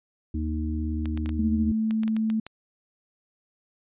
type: harmonic tone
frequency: 77.78 Hz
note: D#2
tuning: in tune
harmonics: 1 / 3 / 4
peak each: -27 / -32 / -33 dBFS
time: 0.34-1.72 s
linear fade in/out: 5 ms
type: clicks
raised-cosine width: 0.2 ms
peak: -21 dBFS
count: 10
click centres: 1.057 / 1.175 / 1.26 / 1.292 / 1.909 / 2.034 / 2.079 / 2.166 / 2.301 / 2.466 s
type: tone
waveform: sine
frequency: 220 Hz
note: A3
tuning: in tune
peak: -22 dBFS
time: 1.39-2.4 s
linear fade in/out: 5 ms
effects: resampled to 8000 Hz